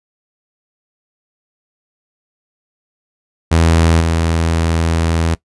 sawtooth tone with level steps, 82.41 Hz, E2, in tune, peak -5 / -9 dBFS, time 3.51-5.35 s, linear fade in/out 10 ms, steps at 4 s, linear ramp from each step 5 ms, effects noise-tail reverb RT60 0.1 s tail -20 dB re dry + resampled to 24000 Hz

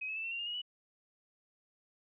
sine tone with pitch steps, 2530 / 2586 / 2644 / 2702 / 2762 / 2823 / 2886 / 2950 Hz, D#7 / E7 / E7 / E7 / F7 / F7 / F#7 / F#7, +28 / -34 / +5 / +42 / -20 / +18 / -44 / -6 cents, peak -36 dBFS, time 0.01-0.618 s, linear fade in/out 10 ms, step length 76 ms, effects none

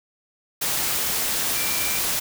sine tone in noise, 2349 Hz, D7, in tune, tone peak -32 dBFS, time 1.55-1.99 s, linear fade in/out 10 ms, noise white, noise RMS -24 dBFS, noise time 0.61-2.2 s, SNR -11 dB, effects none

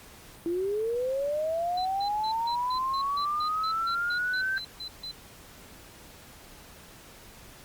sine linear sweep, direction up, 331.2 to 1568 Hz, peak -26 dBFS, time 0.46-4.58 s, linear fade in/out 0 ms
sine tone bursts, 4048 Hz, B7, 42 cents sharp, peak -35 dBFS, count 15, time 1.77-5.115 s, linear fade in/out 5 ms, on 83 ms, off 150 ms
effects pink hiss -50 dBFS RMS until 7.64 s + Opus 48 kbps

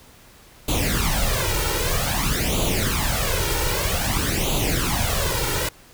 pink noise with flanger, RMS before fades -22 dBFS, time 0.68-5.69 s, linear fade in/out 5 ms, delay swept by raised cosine 0.28 to 2.18 ms, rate 0.52 Hz, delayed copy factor +0.75, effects pink hiss -49 dBFS RMS until 5.93 s

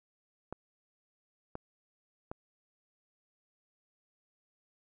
clicks, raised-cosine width 1 ms, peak -25 dBFS, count 3, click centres 0.526 / 1.554 / 2.315 s, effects none

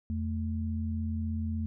sine tone pair together, 84.68 / 220.9 Hz, E2 / A3, +47 / +7 cents, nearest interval octave + perfect fourth, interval 1660 cents, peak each -31 / -34 dBFS, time 0.1-1.66 s, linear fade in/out 0 ms, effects none

